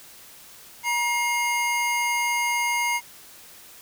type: tone pair together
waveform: square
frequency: 951 / 2135 Hz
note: A#5 / C7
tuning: +34 / +34 cents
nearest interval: octave + major second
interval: 1400 cents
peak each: -26 / -25 dBFS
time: 0.83-3.01 s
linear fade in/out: 50 ms
effects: white hiss -47 dBFS RMS until 3.81 s